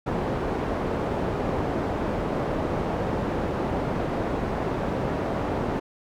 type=low-pass noise; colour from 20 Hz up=white; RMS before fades=-27 dBFS; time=0.06-5.8 s; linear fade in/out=10 ms; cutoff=600 Hz; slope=12 dB/octave; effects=none